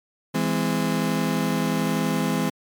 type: chord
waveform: 35% pulse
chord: E augmented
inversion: none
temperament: just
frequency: 164.81 / 206 / 257.5 Hz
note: E3 / G#3 / B#3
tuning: 0 / -14 / -28 cents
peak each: -24 dBFS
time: 0.34-2.5 s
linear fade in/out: 10 ms
effects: MP3 96 kbps